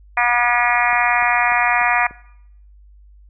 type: harmonic tone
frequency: 241.3 Hz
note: B3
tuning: 40 cents flat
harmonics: 3 / 4 / 5 / 6 / 7 / 8 / 9 / 10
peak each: -20 / -21 / -22 / -26 / -23 / -21 / -23 / -22 dBFS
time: 0.17-2.07 s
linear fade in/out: 5 ms
type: click train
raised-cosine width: 2 ms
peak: -28 dBFS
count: 5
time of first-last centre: 0.93-2.11 s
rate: 3.39 Hz
effects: noise-tail reverb RT60 0.7 s tail -20 dB re dry + added 50 Hz sine -43 dBFS peak until 3.29 s